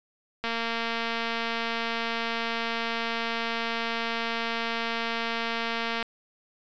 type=click train; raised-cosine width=0.3 ms; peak=-14 dBFS; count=1286; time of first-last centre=0.44-6.027 s; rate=230 Hz; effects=resampled to 16000 Hz